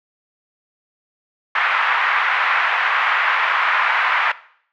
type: band-pass noise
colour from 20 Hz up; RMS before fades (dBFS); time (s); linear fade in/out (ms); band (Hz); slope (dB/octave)
pink; -18; 1.55-4.32; 5; 1000 to 2300; 24
effects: noise-tail reverb RT60 0.6 s tail -18 dB re dry